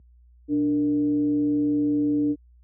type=tone with frequency modulation; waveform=sine; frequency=293.7 Hz; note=D4; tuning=in tune; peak=-19 dBFS; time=0.48-2.36 s; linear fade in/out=50 ms; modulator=169 Hz; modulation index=0.39; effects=added 60 Hz sine -35 dBFS peak until 2.63 s + high-pass 150 Hz 12 dB/octave